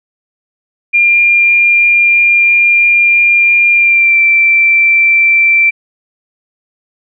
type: tone with pitch glide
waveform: sine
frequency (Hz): 2399 to 2344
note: D7 to D7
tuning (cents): +36 to -4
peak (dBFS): -5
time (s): 0.93-5.71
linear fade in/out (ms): 20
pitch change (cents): -40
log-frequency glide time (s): 3.73-4.2
effects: none